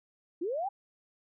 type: linear sweep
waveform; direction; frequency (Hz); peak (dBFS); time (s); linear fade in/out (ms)
sine; up; 310 to 826; -30; 0.41-0.69; 10
effects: none